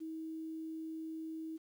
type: tone with quantisation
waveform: sine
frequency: 320 Hz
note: D#4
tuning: 49 cents sharp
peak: -40 dBFS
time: 0-1.58 s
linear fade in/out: 20 ms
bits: 11
effects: none